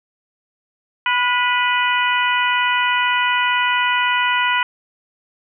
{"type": "harmonic tone with a mistuned harmonic", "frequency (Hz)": 493.9, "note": "B4", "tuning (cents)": 0, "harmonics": [2, 3, 4, 5, 6], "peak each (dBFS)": [-19, -21, -22, -23, -24], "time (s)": [1.06, 4.63], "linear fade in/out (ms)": 2, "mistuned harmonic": 3, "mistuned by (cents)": -35, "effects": []}